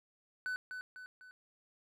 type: tone with echo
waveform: triangle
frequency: 1500 Hz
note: F#6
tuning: 23 cents sharp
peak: -33 dBFS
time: 0.46-0.56 s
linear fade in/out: 0 ms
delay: 250 ms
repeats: 3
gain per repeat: -6 dB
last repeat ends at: 1.31 s
effects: none